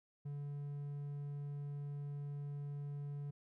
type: tone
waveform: triangle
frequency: 143.7 Hz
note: D3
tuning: 37 cents flat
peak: -39 dBFS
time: 0.25-3.31 s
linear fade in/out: 10 ms
effects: none